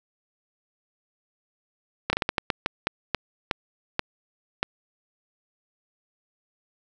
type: slowing click train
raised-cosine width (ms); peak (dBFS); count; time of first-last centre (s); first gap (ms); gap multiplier
0.3; -6; 13; 2.1-4.63; 30; 1.32
effects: none